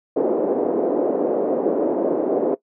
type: band-pass noise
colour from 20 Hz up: white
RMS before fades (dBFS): -20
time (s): 0.16-2.55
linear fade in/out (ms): 10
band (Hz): 290 to 520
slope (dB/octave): 24
effects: noise-tail reverb RT60 0.1 s tail -18 dB re dry